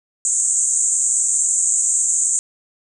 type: band-pass noise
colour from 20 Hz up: white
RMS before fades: -18 dBFS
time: 0.25-2.39 s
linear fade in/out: 0 ms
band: 6700 to 8400 Hz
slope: 96 dB/octave
effects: none